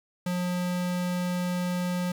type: tone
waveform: square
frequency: 178.9 Hz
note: F3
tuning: 42 cents sharp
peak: -27 dBFS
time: 0.26-2.12 s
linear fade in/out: 5 ms
effects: 10-bit